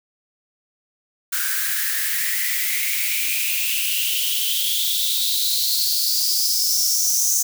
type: noise with high-pass filter sweep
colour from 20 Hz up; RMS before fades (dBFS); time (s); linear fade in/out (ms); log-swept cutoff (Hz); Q
blue; -21; 1.32-7.43; 10; 1500 to 6300; 7.6
effects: none

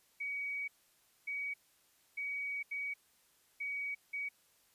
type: tone bursts at uneven times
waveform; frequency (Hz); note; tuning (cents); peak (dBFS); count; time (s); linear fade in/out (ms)
sine; 2261; C#7; +34; -36; 6; 0.2-0.68 / 1.27-1.54 / 2.17-2.63 / 2.71-2.94 / 3.6-3.95 / 4.13-4.29; 10
effects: white hiss -70 dBFS RMS until 4.74 s + resampled to 32000 Hz

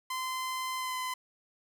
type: tone with pitch glide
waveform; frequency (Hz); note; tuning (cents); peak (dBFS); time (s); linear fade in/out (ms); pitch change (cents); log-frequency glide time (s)
sawtooth; 1032 to 1020.1; C6 to C6; -24 to -44; -29; 0.1-1.14; 5; -20; 0.77-0.95
effects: none

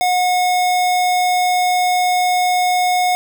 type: tone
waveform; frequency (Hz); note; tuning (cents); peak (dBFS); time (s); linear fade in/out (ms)
square; 726; F#5; -33; -14; 0.01-3.15; 0
effects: none

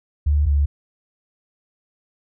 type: tone pair in turn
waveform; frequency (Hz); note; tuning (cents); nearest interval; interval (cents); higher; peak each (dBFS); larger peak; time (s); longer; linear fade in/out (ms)
sine; 73.42 / 71.74; D2 / D2; 0 / -40; unison; 40; first; -14; neither; 0.26-0.46 / 0.46-0.66; neither; 10
effects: none

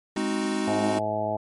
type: chord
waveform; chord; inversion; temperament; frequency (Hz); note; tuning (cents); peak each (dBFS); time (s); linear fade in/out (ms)
square; Ab dominant seventh; none; equal; 207.7 / 261.6 / 311.1 / 370; Ab3 / C4 / Eb4 / Gb4; 0 / 0 / 0 / 0; -30 / -32 / -30 / -32; 0.16-0.99; 5
type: harmonic tone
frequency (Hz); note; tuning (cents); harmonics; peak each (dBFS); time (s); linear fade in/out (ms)
106.5; G#2; +44; 1 / 2 / 3 / 4 / 5 / 6 / 7 / 8; -36 / -36 / -37 / -38 / -37 / -27 / -35 / -31; 0.67-1.37; 10
effects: MP3 48 kbps

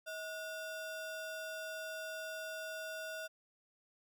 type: ring-modulated tone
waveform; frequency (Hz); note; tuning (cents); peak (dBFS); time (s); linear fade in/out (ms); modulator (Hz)
square; 1046.5; C6; 0; -39; 0.06-3.28; 20; 409
effects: none

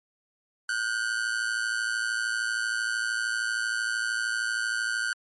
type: ring-modulated tone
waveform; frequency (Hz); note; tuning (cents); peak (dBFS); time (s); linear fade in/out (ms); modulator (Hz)
45% pulse; 1500; F#6; +23; -23; 0.69-5.13; 2; 56.5
effects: MP3 48 kbps

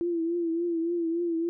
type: tone with vibrato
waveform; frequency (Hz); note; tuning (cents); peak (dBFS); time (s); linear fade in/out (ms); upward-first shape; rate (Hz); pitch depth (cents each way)
sine; 337.4; E4; +40; -25; 0.01-1.49; 0; triangle; 3.5; 68
effects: none

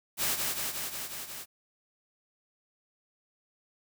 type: noise with echo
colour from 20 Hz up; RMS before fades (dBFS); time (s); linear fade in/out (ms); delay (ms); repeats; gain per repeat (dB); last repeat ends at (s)
white; -29; 0.17-0.38; 50; 180; 6; -2; 1.46
effects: none

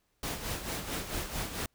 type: noise with tremolo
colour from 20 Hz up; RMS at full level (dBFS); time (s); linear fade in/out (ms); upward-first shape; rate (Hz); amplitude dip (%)
pink; -34; 0.23-1.66; 2; sine; 4.5; 60
effects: pink hiss -75 dBFS RMS until 1.74 s

